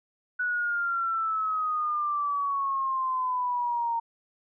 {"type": "exponential sweep", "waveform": "sine", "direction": "down", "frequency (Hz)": [1480, 921], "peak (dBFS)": -25, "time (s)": [0.39, 4], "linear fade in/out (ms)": 10, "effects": []}